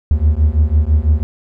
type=beating tone pair; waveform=triangle; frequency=73 / 79 Hz; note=D2 / D#2; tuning=-10 / +27 cents; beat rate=6 Hz; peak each=-11 dBFS; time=0.11-1.23 s; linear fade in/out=0 ms; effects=none